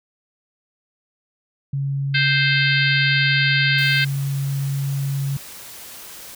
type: tone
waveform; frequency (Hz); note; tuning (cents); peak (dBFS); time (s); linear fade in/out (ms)
sine; 138.59; C#3; 0; -20; 1.73-5.37; 5
type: harmonic tone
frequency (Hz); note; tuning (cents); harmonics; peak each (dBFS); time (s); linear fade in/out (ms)
523.3; C5; 0; 3 / 4 / 5 / 6 / 7 / 8 / 9; -20 / -22 / -24 / -26 / -27 / -28 / -29; 2.14-4.05; 10
type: noise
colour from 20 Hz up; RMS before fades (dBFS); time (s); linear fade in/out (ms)
white; -38; 3.78-6.35; 5
effects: none